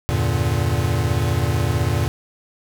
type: chord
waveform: square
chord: E half-diminished seventh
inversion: none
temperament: equal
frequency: 82.41 / 98 / 116.54 / 146.83 Hz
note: E2 / G2 / Bb2 / D3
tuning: 0 / 0 / 0 / 0 cents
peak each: -24 / -25 / -22 / -26 dBFS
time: 0.09-2.08 s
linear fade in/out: 0 ms
effects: none